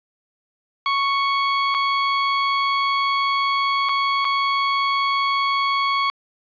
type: tone with dropouts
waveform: sawtooth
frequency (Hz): 1108.7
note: C#6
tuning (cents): 0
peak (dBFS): -14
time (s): 0.86-6.1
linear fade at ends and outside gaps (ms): 1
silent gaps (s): 1.743-1.747 / 3.888-3.892 / 4.246-4.251
effects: resampled to 11025 Hz + 9-bit